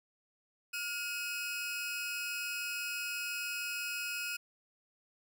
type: tone pair together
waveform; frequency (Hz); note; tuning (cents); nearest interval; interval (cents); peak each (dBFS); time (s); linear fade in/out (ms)
sawtooth; 1425 / 2539; F6 / D#7; +34 / +34; minor seventh; 1000; -37 / -34; 0.73-4.37; 10
effects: 11-bit